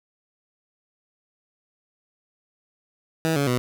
15% pulse tone with pitch steps, 161.5 / 141.41 / 123.82 Hz, E3 / C#3 / B2, -35 / +35 / +5 cents, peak -14 dBFS, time 3.25-3.58 s, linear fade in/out 0 ms, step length 110 ms, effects none

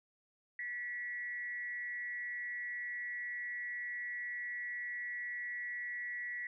sine tone with frequency modulation, 1942 Hz, B6, 30 cents flat, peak -38 dBFS, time 0.59-6.47 s, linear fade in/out 2 ms, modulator 202 Hz, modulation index 0.45, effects none

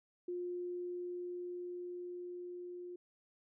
sine tone with level ramp, 355 Hz, F4, 28 cents sharp, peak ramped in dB -37 to -44 dBFS, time 0.28-2.96 s, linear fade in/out 5 ms, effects none

